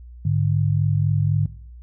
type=tone pair together; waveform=sine; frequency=103.83 / 147.77 Hz; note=G#2 / D3; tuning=0 / +11 cents; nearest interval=tritone; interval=611 cents; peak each=-20 dBFS; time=0.25-1.46 s; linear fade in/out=5 ms; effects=noise-tail reverb RT60 0.6 s tail -20 dB re dry + added 60 Hz sine -38 dBFS peak until 1.82 s